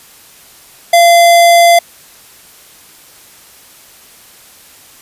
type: tone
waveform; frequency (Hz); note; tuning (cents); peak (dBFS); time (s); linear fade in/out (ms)
square; 686; F5; -31; -4; 0.93-1.79; 5
effects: white hiss -40 dBFS RMS until 5.01 s + resampled to 32000 Hz